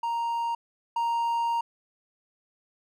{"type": "tone pair in turn", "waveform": "triangle", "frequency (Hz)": [932.3, 932.3], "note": ["A#5", "A#5"], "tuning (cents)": [0, 0], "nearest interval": "unison", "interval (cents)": 0, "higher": "neither", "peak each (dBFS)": [-24, -22], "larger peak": "second", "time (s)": [[0.03, 0.55], [0.96, 1.61]], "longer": "second", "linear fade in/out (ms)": 5, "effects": []}